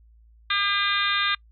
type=harmonic tone; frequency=402.5 Hz; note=G4; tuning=46 cents sharp; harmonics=3 / 4 / 5 / 6 / 7 / 8 / 9 / 10; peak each=-27 / -27 / -30 / -30 / -36 / -34 / -26 / -34 dBFS; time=0.5-1.35 s; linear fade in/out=5 ms; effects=noise-tail reverb RT60 0.1 s tail -26 dB re dry + added 56 Hz sine -51 dBFS peak until 1.51 s